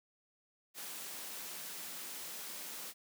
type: high-pass noise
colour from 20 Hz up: white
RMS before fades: -45 dBFS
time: 0.74-2.94 s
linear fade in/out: 50 ms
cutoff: 150 Hz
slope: 48 dB/octave
effects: none